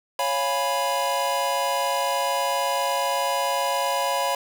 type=chord; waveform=square; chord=C# dominant seventh; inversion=none; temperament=equal with one note detuned; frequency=554.4 / 698.5 / 826.8 / 987.8 Hz; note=C#5 / E#5 / G#5 / B5; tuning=0 / 0 / -8 / 0 cents; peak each=-28 / -30 / -31 / -26 dBFS; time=0.19-4.35 s; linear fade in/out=2 ms; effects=none

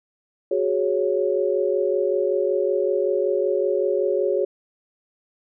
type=chord; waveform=sine; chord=F# suspended second; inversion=none; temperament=equal; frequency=370 / 415.3 / 554.4 Hz; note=F#4 / G#4 / C#5; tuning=0 / 0 / 0 cents; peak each=-23 dBFS; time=0.51-4.45 s; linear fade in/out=5 ms; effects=none

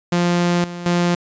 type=tone with level steps; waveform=sawtooth; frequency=174.61 Hz; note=F3; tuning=in tune; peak=-11 / -24 / -11 dBFS; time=0.12-1.15 s; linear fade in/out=5 ms; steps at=0.64 / 0.86 s; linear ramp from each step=2 ms; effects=resampled to 16000 Hz

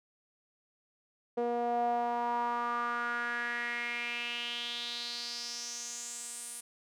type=tone with band-pass filter sweep; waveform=sawtooth; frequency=238.7 Hz; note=A#3; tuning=41 cents sharp; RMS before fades=-35 dBFS; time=1.37-6.61 s; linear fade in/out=10 ms; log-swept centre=550 to 9700 Hz; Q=5; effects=none

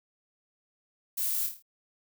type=noise with echo; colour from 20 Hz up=violet; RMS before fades=-31 dBFS; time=1.17-1.47 s; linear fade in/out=10 ms; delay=26 ms; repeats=6; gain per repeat=-5 dB; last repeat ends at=1.626 s; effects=none

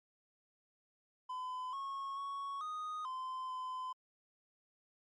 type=tone with pitch steps; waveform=triangle; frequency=1013 / 1095 / 1111 / 1242 / 1031 / 1022 Hz; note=B5 / C#6 / C#6 / D#6 / C6 / C6; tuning=+44 / -22 / +4 / -3 / -26 / -41 cents; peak=-37 dBFS; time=1.29-3.93 s; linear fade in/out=10 ms; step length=440 ms; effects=MP3 48 kbps

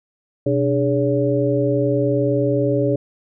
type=tone cluster; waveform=sine; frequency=126.4 / 295.5 / 414.8 / 566 Hz; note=B2 / D4 / G#4 / C#5; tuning=+41 / +11 / -2 / +36 cents; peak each=-21 dBFS; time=0.46-2.96 s; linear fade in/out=5 ms; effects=none

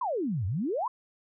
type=exponential two-way sweep; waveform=sine; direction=down then up; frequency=1085 to 86.8 to 1085 Hz; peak=-27 dBFS; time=0.01-0.88 s; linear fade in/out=5 ms; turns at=0.46 s; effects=none

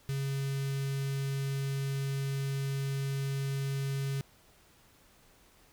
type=tone with notch filter; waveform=square; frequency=137.1 Hz; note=C#3; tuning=19 cents flat; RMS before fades=-33 dBFS; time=0.09-4.21 s; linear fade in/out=0 ms; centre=800 Hz; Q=0.57; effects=pink hiss -62 dBFS RMS until 5.72 s

